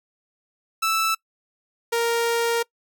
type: tone pair in turn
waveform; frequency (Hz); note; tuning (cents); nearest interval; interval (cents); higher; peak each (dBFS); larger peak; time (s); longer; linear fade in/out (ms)
sawtooth; 1318.5 / 466.2; E6 / A#4; 0 / 0; octave + tritone; 1800; first; -16; neither; 0.82-1.15 / 1.92-2.63; second; 10
effects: noise-tail reverb RT60 0.1 s tail -24 dB re dry